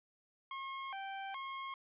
sawtooth tone with vibrato, 918 Hz, A#5, 27 cents flat, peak -37 dBFS, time 0.51-1.74 s, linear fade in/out 2 ms, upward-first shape square, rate 1.2 Hz, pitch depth 280 cents each way, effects resampled to 8000 Hz

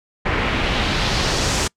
pink noise with low-pass filter sweep, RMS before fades -20 dBFS, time 0.25-1.68 s, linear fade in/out 10 ms, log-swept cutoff 2100 to 7500 Hz, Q 1.5, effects noise-tail reverb RT60 0.1 s tail -26 dB re dry

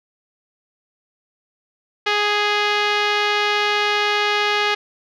5% pulse tone with low-pass filter, 415.3 Hz, G#4, in tune, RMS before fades -19 dBFS, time 2.06-4.75 s, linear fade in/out 10 ms, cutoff 3200 Hz, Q 0.76, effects none

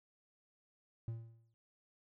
triangle tone with exponential decay, 114.4 Hz, A#2, 32 cents flat, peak -34 dBFS, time 1.08-1.54 s, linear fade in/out 0 ms, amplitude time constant 98 ms, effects none

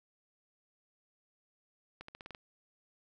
accelerating click train, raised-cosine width 0.3 ms, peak -30 dBFS, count 7, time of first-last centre 2.01-2.348 s, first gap 74 ms, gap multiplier 0.89, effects none

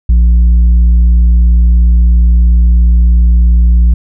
sine tone with tanh clipping, 58.5 Hz, A#1, 7 cents sharp, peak -4 dBFS, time 0.09-3.94 s, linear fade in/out 5 ms, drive 4 dB, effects none

